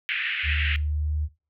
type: band-pass noise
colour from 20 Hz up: white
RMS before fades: -28 dBFS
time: 0.09-0.76 s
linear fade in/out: 0 ms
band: 1600 to 2900 Hz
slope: 48 dB/octave
type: tone with pitch glide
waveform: sine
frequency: 74.7 to 75.74 Hz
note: D2 to D#2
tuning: +30 to -46 cents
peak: -23 dBFS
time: 0.43-1.29 s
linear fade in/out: 50 ms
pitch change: +24 cents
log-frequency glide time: 0.69-1.16 s
effects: noise-tail reverb RT60 0.3 s tail -19 dB re dry